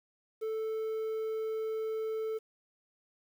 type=tone with quantisation; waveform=triangle; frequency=440 Hz; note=A4; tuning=in tune; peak=-30 dBFS; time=0.41-2.39 s; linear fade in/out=20 ms; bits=10; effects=none